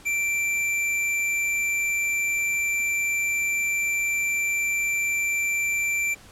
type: tone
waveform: square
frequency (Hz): 2348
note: D7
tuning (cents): -1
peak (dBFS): -23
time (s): 0.05-6.15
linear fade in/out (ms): 20
effects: pink hiss -49 dBFS RMS until 6.31 s + low-pass 11000 Hz 12 dB/octave